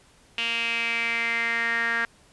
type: tone with band-pass filter sweep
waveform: sawtooth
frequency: 231.7 Hz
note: A#3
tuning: 10 cents flat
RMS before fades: -26 dBFS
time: 0.38-2.05 s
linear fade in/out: 2 ms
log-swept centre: 2800 to 1700 Hz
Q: 6.7
effects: pink hiss -57 dBFS RMS until 2.32 s + resampled to 24000 Hz